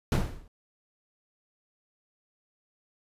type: noise with exponential decay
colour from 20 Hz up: brown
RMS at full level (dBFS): -17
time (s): 0.12-0.48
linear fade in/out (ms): 2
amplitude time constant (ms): 78
effects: resampled to 32000 Hz